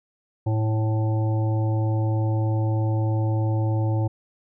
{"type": "harmonic tone", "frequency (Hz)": 109.6, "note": "A2", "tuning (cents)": -6, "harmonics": [1, 3, 5, 7, 8], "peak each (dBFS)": [-20, -30, -34, -37, -38], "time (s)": [0.46, 4.08], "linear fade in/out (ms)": 10, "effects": []}